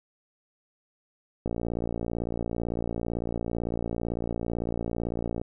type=click train; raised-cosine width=2 ms; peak=-17 dBFS; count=230; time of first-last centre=1.46-5.415 s; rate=57.9 Hz; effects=none